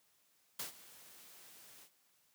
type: noise with ADSR envelope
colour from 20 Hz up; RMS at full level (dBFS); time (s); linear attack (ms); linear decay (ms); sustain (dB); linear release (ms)
white; -40; 0.59-1.9; 6; 120; -18; 73
effects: white hiss -73 dBFS RMS until 2.34 s + high-pass 100 Hz 12 dB/octave